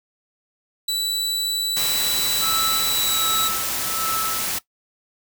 sawtooth tone with pitch glide, 3951 to 3894 Hz, B7 to B7, 0 to -25 cents, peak -18 dBFS, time 0.88-3.48 s, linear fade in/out 5 ms, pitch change -25 cents, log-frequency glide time 2.86-3.17 s
white noise, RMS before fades -25 dBFS, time 1.76-4.59 s, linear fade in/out 10 ms
triangle tone with tremolo, 1311 Hz, E6, 10 cents flat, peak -21 dBFS, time 2.41-4.6 s, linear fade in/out 20 ms, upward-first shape sine, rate 1.3 Hz, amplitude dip 90%
effects noise-tail reverb RT60 0.1 s tail -18 dB re dry

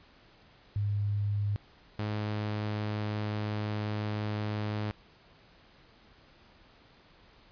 sine / sawtooth tone pair in turn, 102.3 / 105.66 Hz, G#2 / G#2, -26 / +30 cents, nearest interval minor second, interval 56 cents, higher second, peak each -27 dBFS, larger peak neither, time 0.76-1.56 / 1.99-4.91 s, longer second, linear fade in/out 0 ms, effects pink hiss -59 dBFS RMS until 7.51 s + resampled to 11025 Hz

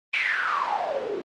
white noise with band-pass filter sweep, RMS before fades -26 dBFS, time 0.13-1.22 s, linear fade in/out 10 ms, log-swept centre 2500 to 350 Hz, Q 9, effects low-pass 4000 Hz 12 dB/octave + Opus 32 kbps

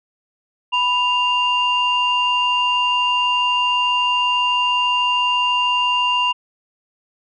sine tone pair together, 987.8 / 2794 Hz, B5 / F7, 0 / 0 cents, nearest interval octave + tritone, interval 1800 cents, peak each -17 dBFS, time 0.72-6.33 s, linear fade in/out 20 ms, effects tanh soft clip ceiling -9 dBFS

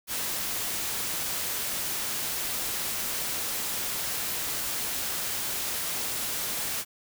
white noise, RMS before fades -31 dBFS, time 0.07-6.85 s, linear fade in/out 50 ms, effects none

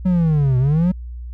triangle linear two-way sweep, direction down then up, 187.5 to 123.7 to 187.5 Hz, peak -11 dBFS, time 0.05-0.92 s, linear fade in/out 10 ms, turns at 0.58 s, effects added 60 Hz sine -28 dBFS peak until 1.33 s

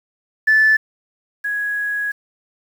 sine tone pair in turn, 1747 / 1666.8 Hz, A6 / G#6, -13 / +6 cents, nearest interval minor second, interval 81 cents, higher first, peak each -9 / -19 dBFS, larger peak first, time 0.47-0.77 / 1.44-2.12 s, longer second, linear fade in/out 10 ms, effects tanh soft clip ceiling -6 dBFS + 7-bit

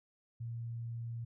sine tone, 116.54 Hz, A#2, in tune, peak -38 dBFS, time 0.4-1.25 s, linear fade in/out 10 ms, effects none

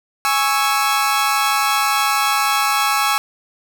sawtooth chord, C# minor, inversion second, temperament equal, 830.6 / 1108.7 / 1318.5 Hz, G#5 / C#6 / E6, 0 / 0 / 0 cents, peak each -16 dBFS, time 0.25-3.18 s, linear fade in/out 0 ms, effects none

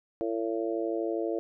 harmonic tone, 112.4 Hz, A2, 37 cents sharp, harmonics 3 / 4 / 5 / 6, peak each -31 / -33 / -35 / -37 dBFS, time 0.21-1.39 s, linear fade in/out 0 ms, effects none

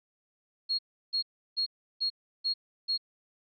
sine tone bursts, 4292 Hz, C8, 43 cents sharp, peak -26 dBFS, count 6, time 0.69-2.978 s, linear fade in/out 20 ms, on 98 ms, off 340 ms, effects none

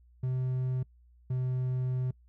triangle tone pair in turn, 128.3 / 127.63 Hz, C3 / C3, -34 / -43 cents, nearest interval unison, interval 9 cents, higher first, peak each -26 dBFS, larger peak neither, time 0.23-0.83 / 1.3-2.11 s, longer second, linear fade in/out 5 ms, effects noise-tail reverb RT60 0.1 s tail -25 dB re dry + added 60 Hz sine -57 dBFS peak until 2.28 s

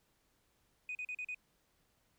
sine tone bursts, 2489 Hz, D#7, in tune, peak -37 dBFS, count 5, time 0.89-1.346 s, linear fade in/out 2 ms, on 60 ms, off 39 ms, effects tanh soft clip ceiling -35 dBFS + pink hiss -75 dBFS RMS until 2.18 s

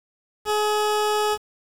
20% pulse tone, 422.6 Hz, G#4, 30 cents sharp, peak -15 dBFS, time 0.45-1.38 s, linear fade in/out 50 ms, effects low-pass 12000 Hz 12 dB/octave + 7-bit

